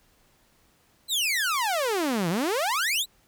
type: exponential two-way sweep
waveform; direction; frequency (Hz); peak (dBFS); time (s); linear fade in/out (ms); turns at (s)
sawtooth; down then up; 4163 to 158.7 to 4163; -20; 1.08-3.06; 50; 2.29
effects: pink hiss -63 dBFS RMS until 3.27 s